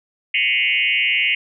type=tone with frequency modulation; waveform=sine; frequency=2489 Hz; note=D#7; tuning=in tune; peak=-15 dBFS; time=0.34-1.35 s; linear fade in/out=5 ms; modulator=120 Hz; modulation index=3.7; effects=none